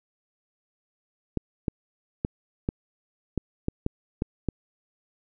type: clicks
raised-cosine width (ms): 3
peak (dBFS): -12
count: 9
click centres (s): 1.373 / 1.682 / 2.249 / 2.689 / 3.377 / 3.684 / 3.864 / 4.221 / 4.487
effects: none